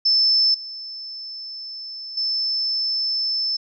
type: tone with level steps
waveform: sine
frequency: 5274 Hz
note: E8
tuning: in tune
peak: -14 / -31 / -20 dBFS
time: 0.05-3.57 s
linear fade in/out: 10 ms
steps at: 0.54 / 2.17 s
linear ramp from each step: 5 ms
effects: none